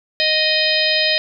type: harmonic tone with a mistuned harmonic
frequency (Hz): 622.3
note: D#5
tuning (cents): 0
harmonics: 1 / 3 / 4 / 5 / 6 / 7 / 8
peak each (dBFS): -22 / -22 / -22 / -22 / -22 / -22 / -22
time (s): 0.2-1.18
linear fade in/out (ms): 0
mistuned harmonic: 7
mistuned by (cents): -83
effects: none